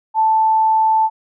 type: tone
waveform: sine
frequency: 880 Hz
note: A5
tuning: in tune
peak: -11 dBFS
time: 0.14-1.1 s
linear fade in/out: 50 ms
effects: none